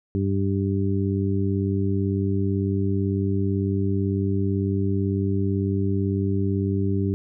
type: harmonic tone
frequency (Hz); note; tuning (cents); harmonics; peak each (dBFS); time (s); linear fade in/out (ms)
98; G2; 0; 1 / 2 / 3 / 4; -23 / -26 / -28 / -29; 0.15-7.14; 0
effects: none